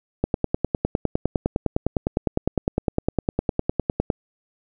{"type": "click train", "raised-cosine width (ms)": 2, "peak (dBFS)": -6, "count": 39, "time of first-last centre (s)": [0.24, 4.102], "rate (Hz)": 9.84, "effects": []}